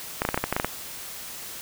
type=clicks; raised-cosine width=0.5 ms; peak=-8 dBFS; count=10; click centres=0.219 / 0.251 / 0.289 / 0.344 / 0.376 / 0.44 / 0.526 / 0.565 / 0.599 / 0.646 s; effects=white hiss -38 dBFS RMS until 1.61 s